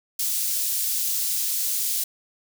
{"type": "high-pass noise", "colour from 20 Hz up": "white", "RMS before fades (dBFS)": -25, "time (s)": [0.19, 2.04], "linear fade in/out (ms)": 5, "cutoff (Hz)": 4900, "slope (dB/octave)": 12, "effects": []}